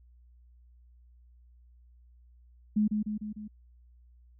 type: tone with echo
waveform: sine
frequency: 211.6 Hz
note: G#3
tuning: 33 cents sharp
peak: -22 dBFS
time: 2.76-2.88 s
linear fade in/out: 10 ms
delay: 150 ms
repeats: 4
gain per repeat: -4 dB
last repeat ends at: 3.48 s
effects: added 60 Hz sine -55 dBFS peak until 4.39 s